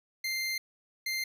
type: tone pair in turn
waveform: 25% pulse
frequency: 2093 / 2093 Hz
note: C7 / C7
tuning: 0 / 0 cents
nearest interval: unison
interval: 0 cents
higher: neither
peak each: -27 dBFS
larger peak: neither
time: 0.24-0.58 / 1.06-1.24 s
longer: first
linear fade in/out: 5 ms
effects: none

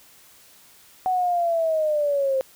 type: linear sweep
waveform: sine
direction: down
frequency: 749 to 523.3 Hz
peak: -19 dBFS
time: 1.06-2.41 s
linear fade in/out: 0 ms
effects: white hiss -52 dBFS RMS until 2.55 s

